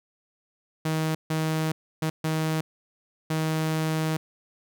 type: tone bursts at uneven times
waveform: sawtooth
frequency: 158.1 Hz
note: D#3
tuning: 28 cents sharp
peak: -20 dBFS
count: 5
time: 0.85-1.15 / 1.3-1.72 / 2.02-2.1 / 2.24-2.61 / 3.3-4.17 s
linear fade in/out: 5 ms
effects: none